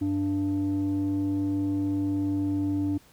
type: tone pair together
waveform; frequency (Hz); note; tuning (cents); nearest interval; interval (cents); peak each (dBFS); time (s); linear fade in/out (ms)
sine; 97.74 / 292.9; G2 / D4; -5 / -5; octave + perfect fifth; 1900; -29 / -23; 0.01-2.98; 10
effects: tanh soft clip ceiling -21 dBFS + pink hiss -57 dBFS RMS until 3.12 s